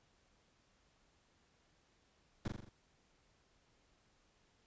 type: noise with echo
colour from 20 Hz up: brown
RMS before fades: -38 dBFS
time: 2.45-2.48 s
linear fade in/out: 2 ms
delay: 42 ms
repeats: 5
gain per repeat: -4 dB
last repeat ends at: 2.69 s
effects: pink hiss -73 dBFS RMS until 4.66 s + resampled to 16000 Hz

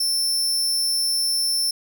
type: tone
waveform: sawtooth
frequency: 5360 Hz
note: E8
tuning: 28 cents sharp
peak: -17 dBFS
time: 0-1.71 s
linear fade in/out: 5 ms
effects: none

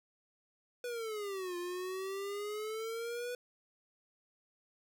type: exponential two-way sweep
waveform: square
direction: down then up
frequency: 493.9 to 349.2 to 493.9 Hz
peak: -38 dBFS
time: 0.84-3.35 s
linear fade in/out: 2 ms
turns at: 1.57 s
effects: none

